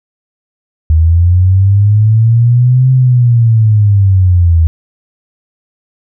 sine linear two-way sweep, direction up then down, 77.78 to 130.81 to 79.9 Hz, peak -4 dBFS, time 0.9-4.67 s, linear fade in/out 0 ms, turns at 2.91 s, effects none

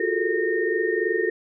sine tone cluster, 349.7 / 373.1 / 428.2 / 450.7 / 1838 Hz, F4 / F#4 / A4 / A4 / A#6, +2 / +14 / -47 / +42 / -25 cents, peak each -27 dBFS, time 0-1.3 s, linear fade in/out 5 ms, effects none

